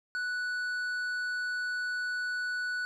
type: tone with tanh clipping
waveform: sine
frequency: 1480 Hz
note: F#6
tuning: in tune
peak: -32 dBFS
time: 0.15-2.85 s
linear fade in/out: 0 ms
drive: 8 dB
effects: none